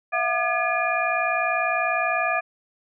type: tone cluster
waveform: sine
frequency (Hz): 663 / 723 / 1206 / 1696 / 2419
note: E5 / F#5 / D6 / G#6 / D#7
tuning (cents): +10 / -40 / +46 / +36 / -49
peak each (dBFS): -27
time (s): 0.12-2.41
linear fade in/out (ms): 20
effects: none